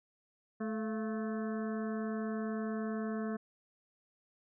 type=harmonic tone with a mistuned harmonic; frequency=217.8 Hz; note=A3; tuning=17 cents flat; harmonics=1 / 2 / 3 / 5 / 6 / 7 / 8; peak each=-35 / -41 / -45 / -49 / -51 / -52 / -53 dBFS; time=0.6-3.37 s; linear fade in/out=10 ms; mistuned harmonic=3; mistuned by=+63 cents; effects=none